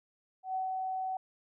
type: tone with ADSR envelope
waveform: sine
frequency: 754 Hz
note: F#5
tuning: 32 cents sharp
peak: -30 dBFS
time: 0.43-1.17 s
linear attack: 120 ms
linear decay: 130 ms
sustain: -2 dB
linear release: 3 ms
effects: none